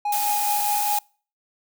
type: tone with tremolo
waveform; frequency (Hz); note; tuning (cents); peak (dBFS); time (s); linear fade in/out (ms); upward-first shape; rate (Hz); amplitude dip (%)
triangle; 828; G#5; -5; -19; 0.05-0.99; 5; sine; 4.8; 30
type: noise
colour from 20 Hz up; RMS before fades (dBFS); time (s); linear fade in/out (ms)
blue; -26; 0.12-0.99; 5
effects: noise-tail reverb RT60 0.4 s tail -26 dB re dry